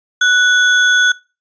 sine tone with sample-and-hold, 1480 Hz, F#6, in tune, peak -8 dBFS, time 0.21-1.12 s, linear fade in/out 5 ms, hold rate 4900 Hz, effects noise-tail reverb RT60 0.3 s tail -22 dB re dry + resampled to 16000 Hz

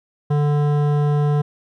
sine tone with hard clipping, 146.83 Hz, D3, in tune, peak -17 dBFS, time 0.3-1.42 s, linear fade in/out 10 ms, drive 14 dB, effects none

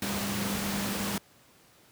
sine tone in noise, 200 Hz, G3, 35 cents sharp, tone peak -33 dBFS, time 0.02-1.18 s, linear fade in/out 2 ms, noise pink, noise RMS -32 dBFS, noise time 0.02-1.18 s, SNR -4 dB, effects pink hiss -59 dBFS RMS until 1.91 s + high-pass 100 Hz 12 dB/octave

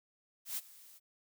blue noise with ADSR envelope, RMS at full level -36 dBFS, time 0.45-1 s, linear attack 120 ms, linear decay 35 ms, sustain -21 dB, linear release 34 ms, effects none

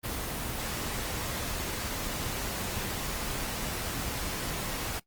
pink noise, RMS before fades -34 dBFS, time 0.03-5 s, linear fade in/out 20 ms, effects noise-tail reverb RT60 0.1 s tail -18 dB re dry + Opus 24 kbps

